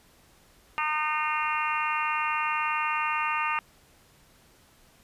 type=harmonic tone; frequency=305.3 Hz; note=D#4; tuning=33 cents flat; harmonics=3 / 4 / 5 / 6 / 7 / 8 / 9; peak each=-31 / -29 / -38 / -37 / -36 / -35 / -33 dBFS; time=0.78-3.59 s; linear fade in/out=0 ms; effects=pink hiss -59 dBFS RMS until 5.03 s + resampled to 32000 Hz